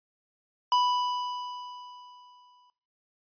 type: tone with exponential decay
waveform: square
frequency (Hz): 989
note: B5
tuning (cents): +2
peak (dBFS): -21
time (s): 0.72-2.7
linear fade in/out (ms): 1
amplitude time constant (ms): 430
effects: noise-tail reverb RT60 0.4 s tail -18 dB re dry + resampled to 11025 Hz